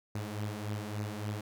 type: beating tone pair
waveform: sawtooth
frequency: 103.83 / 107.33 Hz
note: G#2 / A2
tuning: 0 / -43 cents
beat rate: 3.5 Hz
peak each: -33 / -36 dBFS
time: 0.15-1.41 s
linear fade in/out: 5 ms
effects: none